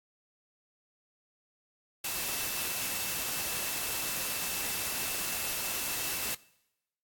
sine tone in noise, 2661 Hz, E7, 16 cents sharp, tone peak -44 dBFS, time 2.04-6.35 s, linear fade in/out 5 ms, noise white, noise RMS -34 dBFS, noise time 2.04-6.35 s, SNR -13 dB, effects noise-tail reverb RT60 0.9 s tail -22 dB re dry + AAC 64 kbps

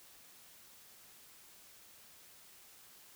silence, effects white hiss -59 dBFS RMS until 3.15 s

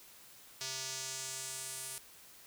square tone with band-pass filter sweep, 131.9 Hz, C3, 14 cents sharp, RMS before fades -42 dBFS, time 0.61-1.98 s, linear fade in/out 0 ms, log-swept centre 5500 to 10000 Hz, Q 2, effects white hiss -57 dBFS RMS until 2.46 s

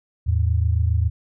sine tone pair together, 80.35 / 107.7 Hz, E2 / A2, -44 / -37 cents, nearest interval perfect fourth, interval 507 cents, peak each -18 / -21 dBFS, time 0.26-1.1 s, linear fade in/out 20 ms, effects none

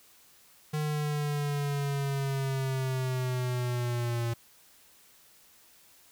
square linear sweep, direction down, 152.4 to 116.54 Hz, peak -29 dBFS, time 0.73-4.34 s, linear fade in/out 10 ms, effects white hiss -59 dBFS RMS until 6.11 s

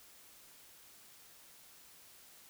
silence, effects white hiss -59 dBFS RMS until 2.49 s

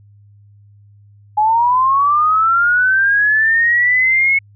sine linear sweep, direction up, 835 to 2200 Hz, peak -10 dBFS, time 1.37-4.39 s, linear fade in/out 10 ms, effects added 102 Hz sine -43 dBFS peak until 4.55 s

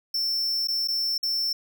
square tone with dropouts, 5380 Hz, E8, 34 cents sharp, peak -24 dBFS, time 0.14-1.53 s, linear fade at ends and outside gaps 5 ms, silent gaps 0.674-0.683 / 0.876-0.883 / 1.18-1.229 s, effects none

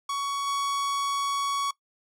45% pulse tone with level steps, 1120 Hz, C#6, 18 cents sharp, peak -27 / -25 dBFS, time 0.09-1.71 s, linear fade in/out 5 ms, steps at 0.46 s, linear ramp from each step 20 ms, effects noise-tail reverb RT60 0.1 s tail -20 dB re dry + low-pass 11000 Hz 12 dB/octave

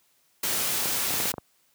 white noise, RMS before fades -27 dBFS, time 0.43-1.32 s, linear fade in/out 5 ms
clicks, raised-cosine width 1 ms, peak -19 dBFS, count 7, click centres 0.857 / 1.106 / 1.14 / 1.202 / 1.256 / 1.34 / 1.382 s
effects white hiss -66 dBFS RMS until 1.74 s + high-pass 80 Hz 12 dB/octave

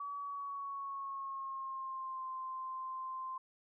sine tone with pitch glide, 1138 to 1043.6 Hz, C#6 to C6, +45 to -5 cents, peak -39 dBFS, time 0-3.38 s, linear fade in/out 5 ms, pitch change -150 cents, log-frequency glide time 0.17-2.26 s, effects none

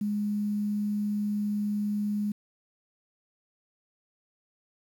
sine tone, 207.4 Hz, G#3, 2 cents flat, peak -26 dBFS, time 0.01-2.32 s, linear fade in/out 5 ms, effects 9-bit

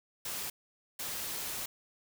white noise bursts at uneven times, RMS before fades -38 dBFS, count 2, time 0.25-0.5 / 0.99-1.66 s, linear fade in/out 5 ms, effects none

